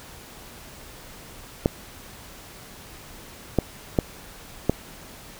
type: clicks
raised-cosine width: 2 ms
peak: -4 dBFS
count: 4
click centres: 1.659 / 3.587 / 3.988 / 4.696 s
effects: pink hiss -44 dBFS RMS until 5.39 s